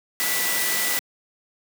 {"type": "tone in noise", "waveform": "sine", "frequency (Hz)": 1972, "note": "B6", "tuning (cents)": -3, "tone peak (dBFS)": -28, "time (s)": [0.2, 0.99], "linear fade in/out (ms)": 0, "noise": "white", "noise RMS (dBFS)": -24, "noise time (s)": [0.2, 0.99], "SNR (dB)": -7, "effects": ["high-pass 200 Hz 12 dB/octave"]}